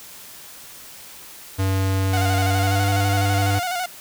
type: tone with pitch glide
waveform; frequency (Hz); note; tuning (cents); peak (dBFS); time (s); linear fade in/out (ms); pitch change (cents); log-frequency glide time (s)
square; 95.9 to 98.82; G2 to G2; -37 to +14; -19; 1.58-3.6; 20; +51; 2.45-2.84
type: tone with vibrato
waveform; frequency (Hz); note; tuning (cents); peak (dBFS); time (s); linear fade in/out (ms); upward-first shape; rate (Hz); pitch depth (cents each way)
sawtooth; 720; F#5; -47; -19; 2.13-3.86; 5; square; 12; 47
effects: white hiss -41 dBFS RMS until 4 s